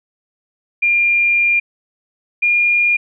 sine tone pair in turn, 2400 / 2417 Hz, D7 / D7, +37 / +49 cents, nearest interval unison, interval 12 cents, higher second, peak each -11 dBFS, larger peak neither, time 0.82-1.6 / 2.42-2.97 s, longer first, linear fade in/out 10 ms, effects none

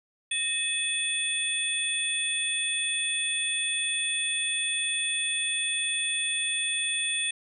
sine tone cluster, 1843 / 2560 / 3441 / 9000 Hz, A#6 / D#7 / A7 / C#9, -20 / +49 / -39 / +25 cents, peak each -38 / -30 / -30 / -31 dBFS, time 0.31-7.31 s, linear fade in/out 5 ms, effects none

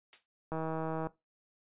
blue noise with exponential decay, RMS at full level -41 dBFS, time 0.13-0.26 s, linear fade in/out 0 ms, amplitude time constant 28 ms
click train, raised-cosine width 1 ms, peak -23 dBFS, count 89, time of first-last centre 0.52-1.07 s, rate 160 Hz
effects noise-tail reverb RT60 0.2 s tail -18 dB re dry + resampled to 8000 Hz

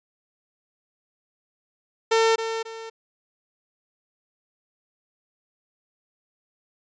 sawtooth tone with echo, 450 Hz, A4, 39 cents sharp, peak -13 dBFS, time 2.11-2.36 s, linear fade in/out 10 ms, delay 270 ms, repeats 2, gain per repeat -9 dB, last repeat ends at 2.9 s, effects resampled to 16000 Hz

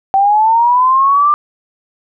sine linear sweep, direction up, 769 to 1196 Hz, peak -7 dBFS, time 0.14-1.34 s, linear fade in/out 0 ms, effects none

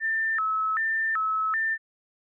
sine tone with vibrato, 1522 Hz, F#6, 48 cents sharp, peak -23 dBFS, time 0-1.78 s, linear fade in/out 50 ms, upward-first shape square, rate 1.3 Hz, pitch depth 280 cents each way, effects none

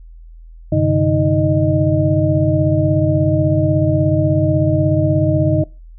sine tone cluster, 96.2 / 133.6 / 150 / 313.7 / 617 Hz, G2 / C3 / D3 / D#4 / D#5, -32 / +36 / +37 / +14 / -15 cents, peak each -18 dBFS, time 0.72-5.64 s, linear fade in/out 5 ms, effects noise-tail reverb RT60 0.3 s tail -24 dB re dry + added 41 Hz sine -35 dBFS peak until 5.98 s

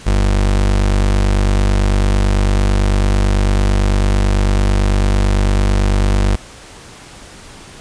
35% pulse tone, 49 Hz, G1, in tune, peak -9 dBFS, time 0.06-6.36 s, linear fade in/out 10 ms, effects pink hiss -37 dBFS RMS until 7.8 s + resampled to 22050 Hz

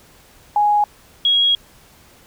sine tone pair in turn, 830.6 / 3302 Hz, G#5 / G#7, 0 / -11 cents, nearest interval 2 octaves, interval 2389 cents, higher second, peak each -12 dBFS, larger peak neither, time 0.56-0.84 / 1.25-1.55 s, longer second, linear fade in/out 2 ms, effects pink hiss -49 dBFS RMS until 2.26 s

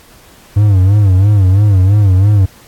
triangle tone with vibrato, 98.5 Hz, G2, 9 cents sharp, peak -3 dBFS, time 0.56-2.46 s, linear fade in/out 10 ms, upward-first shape sine, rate 3 Hz, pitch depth 120 cents each way, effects pink hiss -42 dBFS RMS until 2.67 s + AAC 64 kbps

